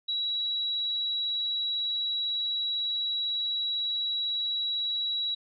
sine tone, 3894 Hz, B7, 25 cents flat, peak -27 dBFS, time 0.08-5.35 s, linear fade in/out 10 ms, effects none

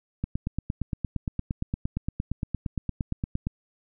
click train, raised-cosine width 5 ms, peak -15 dBFS, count 29, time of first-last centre 0.24-3.47 s, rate 8.67 Hz, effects none

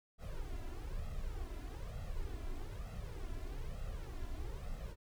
brown noise with flanger, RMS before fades -42 dBFS, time 0.18-4.96 s, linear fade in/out 50 ms, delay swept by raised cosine 1.5 to 3 ms, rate 1.1 Hz, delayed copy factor +0.75, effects none

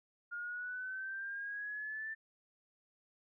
sine exponential sweep, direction up, 1414 to 1779 Hz, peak -39 dBFS, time 0.31-2.15 s, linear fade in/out 20 ms, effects none

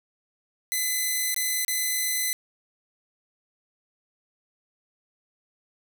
5% pulse tone with dropouts, 2019 Hz, B6, 38 cents sharp, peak -14 dBFS, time 0.72-2.33 s, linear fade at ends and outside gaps 0 ms, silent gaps 1.344-1.363 / 1.648-1.681 s, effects none

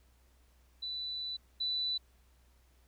sine tone pair in turn, 3978 / 3978 Hz, B7 / B7, +12 / +12 cents, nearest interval unison, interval 0 cents, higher neither, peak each -36 / -31 dBFS, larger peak second, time 0.82-1.37 / 1.6-1.98 s, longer first, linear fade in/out 10 ms, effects added 62 Hz sine -63 dBFS peak until 2.87 s + pink hiss -71 dBFS RMS until 2.87 s

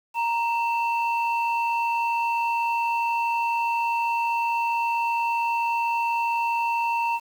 sine tone pair together, 932.3 / 2672 Hz, A#5 / E7, 0 / +23 cents, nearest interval octave + tritone, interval 1823 cents, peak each -21 / -28 dBFS, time 0.14-7.2 s, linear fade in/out 50 ms, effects tanh soft clip ceiling -17 dBFS + 8-bit

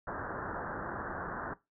white low-pass noise, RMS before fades -39 dBFS, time 0.07-1.54 s, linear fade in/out 5 ms, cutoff 1700 Hz, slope 96 dB/octave, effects noise-tail reverb RT60 0.2 s tail -17 dB re dry

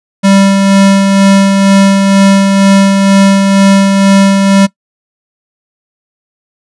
square tone with tremolo, 196 Hz, G3, in tune, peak -3 dBFS, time 0.23-4.67 s, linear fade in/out 20 ms, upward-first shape sine, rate 2.1 Hz, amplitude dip 35%, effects noise-tail reverb RT60 0.1 s tail -21 dB re dry + resampled to 24000 Hz

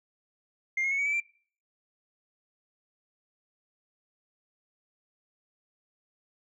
sine tone with pitch steps, 2111 / 2158 / 2206 / 2255 / 2305 / 2356 Hz, C7 / C#7 / C#7 / C#7 / D7 / D7, +15 / -47 / -9 / +29 / -33 / +5 cents, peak -24 dBFS, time 0.77-1.202 s, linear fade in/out 5 ms, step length 72 ms, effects noise-tail reverb RT60 0.5 s tail -24 dB re dry + tanh soft clip ceiling -23 dBFS

